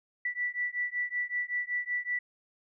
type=beating tone pair; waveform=sine; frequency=1961 / 1966.3 Hz; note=B6 / B6; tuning=-13 / -8 cents; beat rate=5.3 Hz; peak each=-33 / -33 dBFS; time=0.25-2.19 s; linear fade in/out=5 ms; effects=none